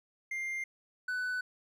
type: tone pair in turn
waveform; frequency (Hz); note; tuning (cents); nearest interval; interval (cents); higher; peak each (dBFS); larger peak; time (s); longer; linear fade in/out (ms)
triangle; 2100 / 1495.7; C7 / F#6; +6 / +18; tritone; 588; first; -32 / -30; second; 0.31-0.64 / 1.08-1.41; neither; 5
effects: none